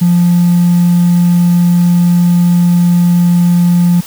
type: tone with hard clipping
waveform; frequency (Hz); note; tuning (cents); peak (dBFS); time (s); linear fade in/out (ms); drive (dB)
triangle; 174.6; F3; 0; -6; 0.01-4.01; 10; 4
effects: white hiss -31 dBFS RMS until 4.06 s